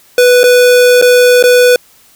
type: tone with dropouts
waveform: square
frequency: 493.9 Hz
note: B4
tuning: in tune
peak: -4 dBFS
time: 0.18-1.76 s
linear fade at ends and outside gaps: 2 ms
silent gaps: 0.433-0.439 / 1.015-1.023 / 1.427-1.438 s
effects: white hiss -45 dBFS RMS until 2.15 s